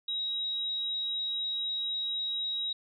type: tone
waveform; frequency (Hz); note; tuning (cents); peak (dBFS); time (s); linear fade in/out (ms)
sine; 3824; A#7; +43; -30; 0.08-2.73; 5
effects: none